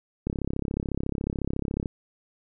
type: click train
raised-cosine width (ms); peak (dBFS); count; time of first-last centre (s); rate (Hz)
3; -15; 55; 0.27-1.858; 34
effects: none